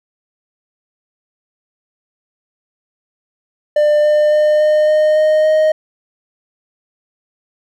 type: tone with pitch steps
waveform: triangle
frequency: 597 / 601.2 / 605.3 / 609.5 / 613.8 / 618.1 / 622.4 Hz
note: D5 / D5 / D#5 / D#5 / D#5 / D#5 / D#5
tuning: +28 / +40 / -48 / -36 / -24 / -12 / 0 cents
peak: -7 dBFS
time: 3.76-5.72 s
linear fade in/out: 5 ms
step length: 280 ms
effects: none